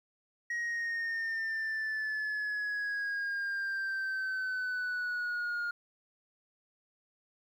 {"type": "exponential sweep", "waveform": "sine", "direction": "down", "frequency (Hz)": [1896, 1418], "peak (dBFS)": -29, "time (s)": [0.5, 5.71], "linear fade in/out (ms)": 5, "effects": ["tanh soft clip ceiling -31 dBFS", "11-bit"]}